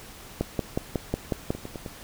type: two click trains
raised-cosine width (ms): 2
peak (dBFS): -21 / -11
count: 4 / 7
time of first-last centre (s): 1.55-1.862 / 0.41-1.505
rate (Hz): 9.62 / 5.48
effects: pink hiss -45 dBFS RMS until 2.03 s